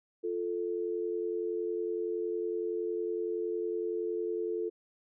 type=tone pair together; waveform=sine; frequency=349.2 / 440 Hz; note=F4 / A4; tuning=0 / 0 cents; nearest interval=major third; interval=400 cents; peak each=-34 / -33 dBFS; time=0.23-4.7 s; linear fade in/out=20 ms; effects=none